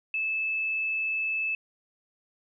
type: tone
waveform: sine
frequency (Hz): 2617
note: E7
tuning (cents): -13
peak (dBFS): -26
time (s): 0.14-1.55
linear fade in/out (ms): 2
effects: none